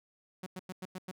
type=tone bursts; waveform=sawtooth; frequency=185 Hz; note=F#3; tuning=in tune; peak=-35 dBFS; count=6; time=0.43-1.114 s; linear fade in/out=5 ms; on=34 ms; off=96 ms; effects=none